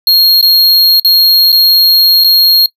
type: tone with dropouts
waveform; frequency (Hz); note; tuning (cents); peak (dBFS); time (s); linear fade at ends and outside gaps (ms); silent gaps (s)
square; 4259; C8; +30; -4; 0.07-2.66; 2; 0.413-0.426 / 0.998-1.047 / 1.52-1.526 / 2.239-2.244
effects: noise-tail reverb RT60 0.1 s tail -23 dB re dry